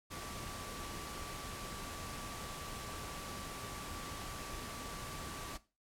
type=tone in noise; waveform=sine; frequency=1157 Hz; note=D6; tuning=26 cents flat; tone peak=-50 dBFS; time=0.1-5.58 s; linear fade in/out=20 ms; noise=pink; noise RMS=-45 dBFS; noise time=0.1-5.58 s; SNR=-8 dB; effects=noise-tail reverb RT60 0.3 s tail -17 dB re dry + low-pass 12000 Hz 12 dB/octave